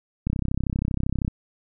click train, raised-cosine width 5 ms, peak -12 dBFS, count 34, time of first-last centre 0.27-1.279 s, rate 32.7 Hz, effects none

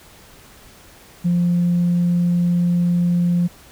sine tone, 174.61 Hz, F3, in tune, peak -13 dBFS, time 1.24-3.48 s, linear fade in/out 20 ms, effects tanh soft clip ceiling -11 dBFS + pink hiss -46 dBFS RMS until 3.71 s

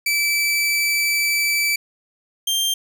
sawtooth tone pair in turn, 2316 / 3174 Hz, D7 / G7, -25 / +21 cents, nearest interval perfect fourth, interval 546 cents, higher second, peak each -14 / -15 dBFS, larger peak first, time 0.06-1.76 / 2.47-2.74 s, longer first, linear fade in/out 5 ms, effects none

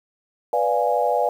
sine chord, B diminished seventh, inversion none, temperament equal, 493.9 / 587.3 / 698.5 / 830.6 Hz, B4 / D5 / F5 / Ab5, 0 / 0 / 0 / 0 cents, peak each -23 dBFS, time 0.53-1.29 s, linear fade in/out 2 ms, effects 8-bit

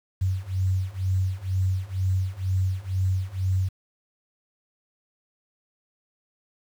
sine beating tone pair, 92.8 / 94.9 Hz, F#2 / F#2, +6 / +44 cents, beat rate 2.1 Hz, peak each -26 / -25 dBFS, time 0.21-3.69 s, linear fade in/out 10 ms, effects 8-bit

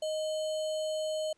sine tone with sample-and-hold, 622.3 Hz, D#5, in tune, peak -30 dBFS, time 0.02-1.33 s, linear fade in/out 5 ms, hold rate 3675 Hz, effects pink hiss -72 dBFS RMS until 1.37 s + resampled to 22050 Hz

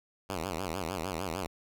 5% pulse tone with vibrato, 88.4 Hz, F2, 22 cents sharp, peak -22 dBFS, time 0.29-1.47 s, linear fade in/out 10 ms, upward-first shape sine, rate 6.6 Hz, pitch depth 200 cents each way, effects none

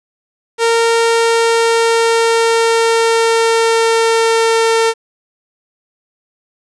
sawtooth tone with pitch glide, 460.3 to 453.2 Hz, A#4 to A#4, -22 to -49 cents, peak -6 dBFS, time 0.58-4.94 s, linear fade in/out 50 ms, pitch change -27 cents, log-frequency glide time 0.98-4.83 s, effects resampled to 22050 Hz + 7-bit

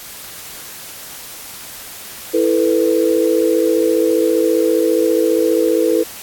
sine chord, E suspended fourth, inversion none, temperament just, 329.6 / 439.5 / 494.4 Hz, E4 / A4 / B4, 0 / -2 / +2 cents, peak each -16 dBFS, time 2.33-6.04 s, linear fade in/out 20 ms, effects white hiss -33 dBFS RMS until 6.22 s + AAC 64 kbps

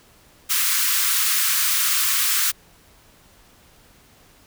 white high-pass noise, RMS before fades -20 dBFS, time 0.49-2.52 s, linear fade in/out 20 ms, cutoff 1100 Hz, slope 48 dB/octave, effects pink hiss -53 dBFS RMS until 4.46 s

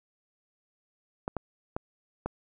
clicks, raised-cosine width 1 ms, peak -17 dBFS, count 4, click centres 1.279 / 1.367 / 1.765 / 2.26 s, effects none

